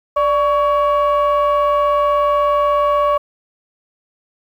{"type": "tone pair together", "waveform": "sine", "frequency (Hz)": [587.3, 1120.9], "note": ["D5", "C#6"], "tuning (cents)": [0, 19], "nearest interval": "major seventh", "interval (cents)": 1119, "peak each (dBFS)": -13, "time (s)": [0.16, 3.18], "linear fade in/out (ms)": 10, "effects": ["tanh soft clip ceiling -9 dBFS", "8-bit"]}